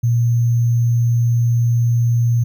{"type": "tone with sample-and-hold", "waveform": "sine", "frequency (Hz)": 118, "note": "A#2", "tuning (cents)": 22, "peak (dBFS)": -12, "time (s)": [0.03, 2.44], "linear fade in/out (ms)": 10, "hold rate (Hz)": 6300, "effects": []}